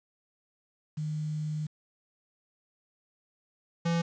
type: tone pair in turn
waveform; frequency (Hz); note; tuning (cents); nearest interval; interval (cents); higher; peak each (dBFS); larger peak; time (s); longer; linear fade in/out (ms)
sine / square; 153.2 / 168.67; D#3 / E3; -27 / +40; major second; 167; second; -30 / -26; second; 0.97-1.67 / 3.85-4.02; first; 10
effects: resampled to 16000 Hz + 9-bit